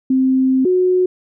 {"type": "tone pair in turn", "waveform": "sine", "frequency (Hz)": [261.6, 366.1], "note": ["C4", "F#4"], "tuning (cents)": [0, -18], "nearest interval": "tritone", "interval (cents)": 582, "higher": "second", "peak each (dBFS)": -11, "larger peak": "neither", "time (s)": [[0.1, 0.65], [0.65, 1.06]], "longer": "first", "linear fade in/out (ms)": 5, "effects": []}